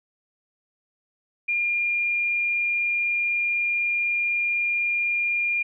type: tone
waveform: sine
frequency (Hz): 2408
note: D7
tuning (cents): +43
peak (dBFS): -21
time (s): 1.48-5.63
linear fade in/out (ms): 10
effects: none